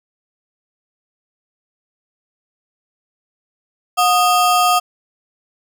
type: ring-modulated tone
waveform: square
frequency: 982 Hz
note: B5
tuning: 10 cents flat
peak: -9 dBFS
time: 3.97-4.8 s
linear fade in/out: 20 ms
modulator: 260 Hz
effects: none